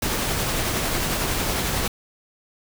pink noise with tremolo, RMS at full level -23 dBFS, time 0.02-1.88 s, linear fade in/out 5 ms, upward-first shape triangle, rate 11 Hz, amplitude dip 25%, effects none

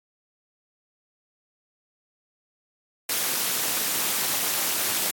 white noise with amplitude modulation, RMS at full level -22 dBFS, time 3.09-5.11 s, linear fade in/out 5 ms, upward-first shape sine, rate 232 Hz, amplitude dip 70%, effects high-pass 150 Hz 12 dB/octave + AAC 64 kbps

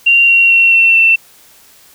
sine tone with pitch steps, 2767 / 2746 / 2726 / 2705 / 2685 Hz, F7 / F7 / F7 / E7 / E7, -17 / -30 / -43 / +44 / +31 cents, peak -5 dBFS, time 0.06-1.16 s, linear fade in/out 10 ms, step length 220 ms, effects white hiss -44 dBFS RMS until 1.94 s

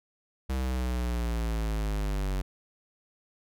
square linear sweep, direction down, 66 to 46.8 Hz, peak -28 dBFS, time 0.49-2.42 s, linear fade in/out 10 ms, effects none

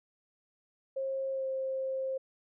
sine tone with pitch glide, 536 to 529.5 Hz, C5 to C5, +42 to +21 cents, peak -31 dBFS, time 0.96-2.18 s, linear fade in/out 10 ms, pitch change -21 cents, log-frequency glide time 1.32-1.46 s, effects none

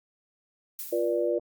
violet noise with exponential decay, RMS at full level -34 dBFS, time 0.79-1.35 s, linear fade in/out 1 ms, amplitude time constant 120 ms
sine chord, B diminished, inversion second, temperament equal with one note detuned, 349.2 / 482.6 / 587.3 Hz, F4 / B4 / D5, 0 / -40 / 0 cents, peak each -28 / -28 / -28 dBFS, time 0.92-1.39 s, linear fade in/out 10 ms
effects Opus 48 kbps

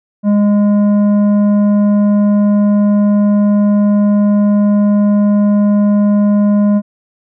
triangle tone with tanh clipping, 205.7 Hz, G#3, 16 cents flat, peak -9 dBFS, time 0.23-6.82 s, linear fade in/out 50 ms, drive 13 dB, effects none

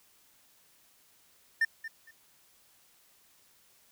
triangle tone with echo, 1800 Hz, A6, 39 cents sharp, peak -21 dBFS, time 1.61-1.65 s, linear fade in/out 5 ms, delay 230 ms, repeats 2, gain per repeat -14 dB, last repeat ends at 2.11 s, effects white hiss -64 dBFS RMS until 3.91 s

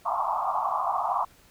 white band-pass noise, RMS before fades -27 dBFS, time 0.05-1.25 s, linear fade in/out 10 ms, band 660 to 1200 Hz, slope 96 dB/octave, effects pink hiss -57 dBFS RMS until 1.5 s

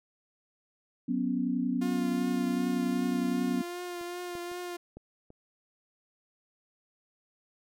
sine chord, F# suspended fourth, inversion none, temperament just, 185 / 246.7 / 277.5 Hz, F#3 / B3 / C#4, 0 / -2 / +2 cents, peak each -34 / -29 / -32 dBFS, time 1.08-3.62 s, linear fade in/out 10 ms
sawtooth tone with vibrato, 352.3 Hz, F4, 15 cents sharp, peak -32 dBFS, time 1.81-4.77 s, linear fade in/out 10 ms, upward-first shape triangle, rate 2.6 Hz, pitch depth 27 cents each way
clicks, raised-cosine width 2 ms, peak -40 / -32 / -40 / -32 / -38 dBFS, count 5, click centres 4.012 / 4.353 / 4.516 / 4.97 / 5.304 s
effects none

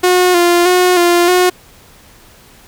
sawtooth tone with vibrato, 355.2 Hz, F4, 29 cents sharp, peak -4 dBFS, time 0.03-1.5 s, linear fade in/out 10 ms, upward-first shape square, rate 1.6 Hz, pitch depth 35 cents each way, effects pink hiss -43 dBFS RMS until 2.67 s

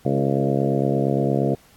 harmonic tone with a mistuned harmonic, 68.7 Hz, C#2, 15 cents flat, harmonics 2 / 3 / 4 / 5 / 6 / 7 / 8 / 9 / 10, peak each -23 / -25 / -26 / -27 / -28 / -28 / -29 / -30 / -30 dBFS, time 0.05-1.55 s, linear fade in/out 5 ms, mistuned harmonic 6, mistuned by +16 cents, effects pink hiss -54 dBFS RMS until 1.76 s + AAC 64 kbps

